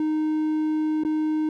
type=tone with dropouts; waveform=triangle; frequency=309.5 Hz; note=D#4; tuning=9 cents flat; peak=-19 dBFS; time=0-1.49 s; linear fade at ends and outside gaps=2 ms; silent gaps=1.036-1.049 s; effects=none